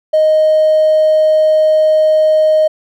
triangle tone with hard clipping, 622.3 Hz, D#5, in tune, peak -7 dBFS, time 0.13-2.68 s, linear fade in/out 10 ms, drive 3 dB, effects none

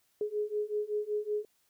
sine beating tone pair, 417.1 / 422.4 Hz, G#4 / G#4, +7 / +29 cents, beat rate 5.3 Hz, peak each -34 / -33 dBFS, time 0.21-1.45 s, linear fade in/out 2 ms, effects white hiss -72 dBFS RMS until 1.69 s

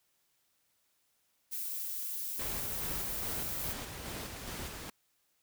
violet noise, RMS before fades -38 dBFS, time 1.51-3.74 s, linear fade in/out 20 ms
pink noise with tremolo, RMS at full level -41 dBFS, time 2.39-4.9 s, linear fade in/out 5 ms, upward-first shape square, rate 2.4 Hz, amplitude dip 30%
effects white hiss -75 dBFS RMS until 5.42 s

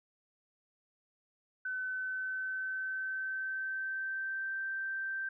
sine tone with pitch glide, 1516 to 1564 Hz, F#6 to G6, +42 to -4 cents, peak -34 dBFS, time 1.65-5.29 s, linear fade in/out 5 ms, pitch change +54 cents, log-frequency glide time 1.85-4.56 s, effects none

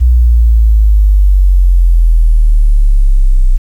sine exponential sweep, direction down, 61.74 to 30.87 Hz, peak -3 dBFS, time 0-3.58 s, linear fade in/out 20 ms, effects 7-bit

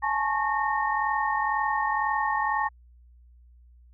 sine tone cluster, 843 / 885 / 1097 / 1836 Hz, G#5 / A5 / C#6 / A#6, +26 / +10 / -18 / -27 cents, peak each -28 / -30 / -28 / -30 dBFS, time 0.02-2.69 s, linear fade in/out 20 ms, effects added 60 Hz sine -51 dBFS peak until 3.93 s

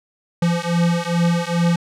square beating tone pair, 170 / 172.4 Hz, F3 / F3, -46 / -22 cents, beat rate 2.4 Hz, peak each -20 dBFS, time 0.42-1.76 s, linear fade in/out 5 ms, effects low-pass 8000 Hz 12 dB/octave

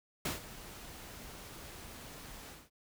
pink noise with ADSR envelope, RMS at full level -34 dBFS, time 0.25-2.7 s, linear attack 5 ms, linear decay 140 ms, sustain -15 dB, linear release 210 ms, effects none

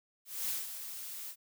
blue noise with ADSR envelope, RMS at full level -34 dBFS, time 0.25-1.36 s, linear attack 240 ms, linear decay 180 ms, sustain -9 dB, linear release 67 ms, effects none

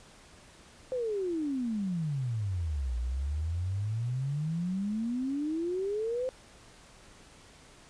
sine exponential two-way sweep, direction down then up, 523.3 to 58.27 to 523.3 Hz, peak -29 dBFS, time 0.92-6.29 s, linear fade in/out 0 ms, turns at 2.97 s, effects pink hiss -55 dBFS RMS until 7.89 s + resampled to 22050 Hz

